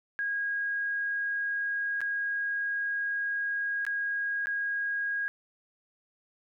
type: tone with dropouts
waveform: sine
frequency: 1638 Hz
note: G#6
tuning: 24 cents flat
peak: -28 dBFS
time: 0.19-5.28 s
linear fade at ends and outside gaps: 0 ms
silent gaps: 2.006-2.015 / 3.851-3.866 / 4.458-4.47 s
effects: none